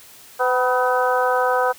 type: harmonic tone with a mistuned harmonic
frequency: 252.5 Hz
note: B3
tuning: 39 cents sharp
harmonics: 2 / 3 / 4 / 5 / 6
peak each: -20 / -22 / -23 / -24 / -25 dBFS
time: 0.39-1.73 s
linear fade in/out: 20 ms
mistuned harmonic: 4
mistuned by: -44 cents
effects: white hiss -45 dBFS RMS until 1.78 s